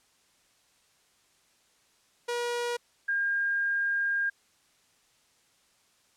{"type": "tone pair in turn", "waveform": ["sawtooth", "sine"], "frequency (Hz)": [480, 1611.6], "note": ["B4", "G6"], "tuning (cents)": [-49, 48], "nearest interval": "octave + major sixth", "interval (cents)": 2097, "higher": "second", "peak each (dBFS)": -25, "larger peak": "neither", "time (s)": [[2.28, 2.77], [3.08, 4.3]], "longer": "second", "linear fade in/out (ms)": 10, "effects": ["white hiss -66 dBFS RMS until 6.16 s", "low-pass 9000 Hz 12 dB/octave"]}